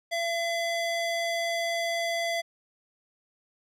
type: tone with band-pass filter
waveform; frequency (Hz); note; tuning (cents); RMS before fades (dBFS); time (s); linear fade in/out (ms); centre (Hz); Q
square; 676; E5; +43; -29; 0.11-2.42; 20; 2600; 0.54
effects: none